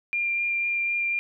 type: tone with vibrato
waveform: sine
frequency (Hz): 2391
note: D7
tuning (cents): +30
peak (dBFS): -23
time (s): 0.13-1.19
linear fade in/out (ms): 0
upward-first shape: sine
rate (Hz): 4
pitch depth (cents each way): 9
effects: none